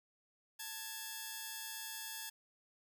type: tone pair together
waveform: 5% pulse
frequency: 885.3 / 1661.2 Hz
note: A5 / G#6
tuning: +10 / 0 cents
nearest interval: major seventh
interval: 1090 cents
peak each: -35 / -34 dBFS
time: 0.59-2.3 s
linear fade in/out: 10 ms
effects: none